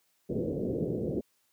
white low-pass noise, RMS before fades -31 dBFS, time 0.29-1.21 s, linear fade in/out 10 ms, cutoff 500 Hz, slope 48 dB/octave, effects white hiss -72 dBFS RMS until 1.52 s + high-pass 100 Hz 12 dB/octave

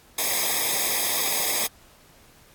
white noise with comb filter, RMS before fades -24 dBFS, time 0.18-1.67 s, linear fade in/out 5 ms, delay 0.69 ms, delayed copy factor -0.95, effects pink hiss -54 dBFS RMS until 2.54 s + AAC 64 kbps

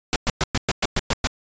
pink noise bursts, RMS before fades -20 dBFS, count 9, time 0.13-1.271 s, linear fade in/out 0 ms, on 29 ms, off 110 ms, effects resampled to 16000 Hz

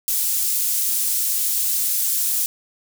pink high-pass noise, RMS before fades -21 dBFS, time 0.08-2.46 s, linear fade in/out 0 ms, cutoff 9500 Hz, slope 12 dB/octave, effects none

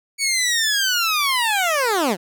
15% pulse linear sweep, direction down, 2258 to 160.7 Hz, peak -11 dBFS, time 0.18-2.17 s, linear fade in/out 50 ms, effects none

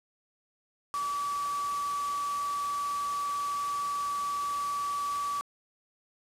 sine tone in noise, 1148 Hz, D6, 40 cents flat, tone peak -29 dBFS, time 0.94-5.41 s, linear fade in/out 0 ms, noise white, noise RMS -42 dBFS, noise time 0.94-5.41 s, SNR +10 dB, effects low-pass 9000 Hz 12 dB/octave

